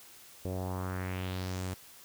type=tone with low-pass filter sweep; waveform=sawtooth; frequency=92.5 Hz; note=F#2; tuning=in tune; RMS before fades=-36 dBFS; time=0.45-1.74 s; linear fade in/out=0 ms; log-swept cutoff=500 to 10000 Hz; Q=2.5; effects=white hiss -54 dBFS RMS until 2.04 s